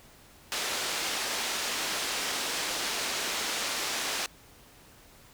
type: band-pass noise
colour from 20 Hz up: white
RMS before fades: -32 dBFS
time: 0.52-4.26 s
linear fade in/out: 0 ms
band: 270 to 5700 Hz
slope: 12 dB/octave
effects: pink hiss -55 dBFS RMS until 5.33 s